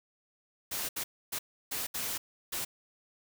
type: noise bursts at uneven times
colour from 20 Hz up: white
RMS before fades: -35 dBFS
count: 6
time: 0.71-0.89 / 0.96-1.04 / 1.32-1.39 / 1.71-1.87 / 1.94-2.18 / 2.52-2.65 s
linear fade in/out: 10 ms
effects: none